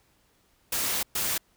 white noise bursts at uneven times, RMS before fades -28 dBFS, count 2, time 0.72-1.03 / 1.15-1.38 s, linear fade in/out 5 ms, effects pink hiss -66 dBFS RMS until 1.56 s

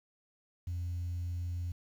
sine tone, 87.31 Hz, F2, in tune, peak -32 dBFS, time 0.67-1.72 s, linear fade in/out 5 ms, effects tanh soft clip ceiling -31 dBFS + 10-bit

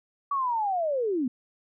sine linear sweep, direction down, 1147 to 233.1 Hz, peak -24 dBFS, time 0.31-1.28 s, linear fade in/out 5 ms, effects none

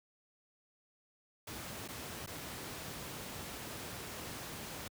pink noise with dropouts, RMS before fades -44 dBFS, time 1.47-4.88 s, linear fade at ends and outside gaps 5 ms, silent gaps 1.879-1.885 / 2.263-2.273 s, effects high-pass 80 Hz 12 dB/octave

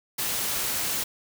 white noise, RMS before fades -28 dBFS, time 0.18-1.04 s, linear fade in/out 10 ms, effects none

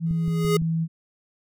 sine tone with pitch glide, 164.81 to 163.39 Hz, E3 to E3, 0 to -15 cents, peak -21 dBFS, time 0-0.88 s, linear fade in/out 50 ms, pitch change -15 cents, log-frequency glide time 0.37-0.6 s
square tone with exponential growth, 415.3 Hz, G#4, in tune, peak -18 dBFS, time 0.06-0.57 s, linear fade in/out 5 ms, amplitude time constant 110 ms
click train, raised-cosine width 5 ms, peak -21 dBFS, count 4, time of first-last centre 0.11-0.618 s, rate 5.9 Hz
effects none

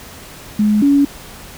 sine tone pair in turn, 210.6 / 282.3 Hz, G#3 / C#4, +24 / +32 cents, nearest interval perfect fourth, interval 508 cents, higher second, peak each -10 / -8 dBFS, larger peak second, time 0.59-0.82 / 0.82-1.05 s, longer neither, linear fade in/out 5 ms, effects pink hiss -36 dBFS RMS until 1.57 s

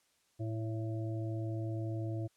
harmonic tone with a mistuned harmonic, 111.6 Hz, A2, 25 cents sharp, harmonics 1 / 3 / 5 / 6, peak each -35 / -41 / -49 / -48 dBFS, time 0.39-2.28 s, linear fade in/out 20 ms, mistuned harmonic 3, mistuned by -20 cents, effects white hiss -73 dBFS RMS until 2.36 s + low-pass 10000 Hz 12 dB/octave

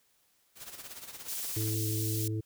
white noise with tremolo, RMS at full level -43 dBFS, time 0.55-1.76 s, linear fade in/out 50 ms, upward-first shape sine, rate 17 Hz, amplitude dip 65%
white high-pass noise, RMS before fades -37 dBFS, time 1.28-2.28 s, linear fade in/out 5 ms, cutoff 4400 Hz, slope 12 dB/octave
harmonic tone, 108.7 Hz, A2, 21 cents flat, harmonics 1 / 3 / 4, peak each -31 / -37 / -43 dBFS, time 1.56-2.41 s, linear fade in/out 10 ms
effects white hiss -70 dBFS RMS until 2.45 s

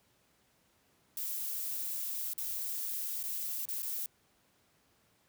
violet noise with dropouts, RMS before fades -37 dBFS, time 1.17-4.06 s, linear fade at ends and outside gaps 1 ms, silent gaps 2.335-2.379 / 3.229-3.237 / 3.654-3.687 / 3.822-3.829 s, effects pink hiss -70 dBFS RMS until 5.28 s + high-pass 80 Hz 12 dB/octave

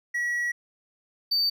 triangle tone pair in turn, 1925 / 4593 Hz, B6 / D8, -45 / -39 cents, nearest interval octave + minor third, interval 1506 cents, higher second, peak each -23 / -20 dBFS, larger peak second, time 0.14-0.52 / 1.31-1.5 s, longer first, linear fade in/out 10 ms, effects none

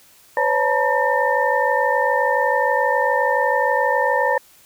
sine tone cluster, 507 / 559 / 883 / 950 / 1807 Hz, B4 / C#5 / A5 / A#5 / A6, +45 / +14 / +6 / +33 / +46 cents, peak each -22 dBFS, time 0.37-4.38 s, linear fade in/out 2 ms, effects white hiss -51 dBFS RMS until 4.65 s

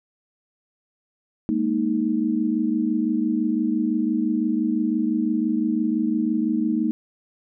sine chord, Ab suspended second, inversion none, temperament just, 207.7 / 233.6 / 311.5 Hz, Ab3 / Bb3 / Eb4, 0 / +4 / +2 cents, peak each -26 / -23 / -23 dBFS, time 1.49-6.91 s, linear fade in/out 0 ms, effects none

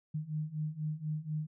sine beating tone pair, 151.4 / 155.5 Hz, D#3 / D#3, -47 / -1 cents, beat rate 4.1 Hz, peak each -38 / -36 dBFS, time 0.14-1.47 s, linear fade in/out 10 ms, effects none

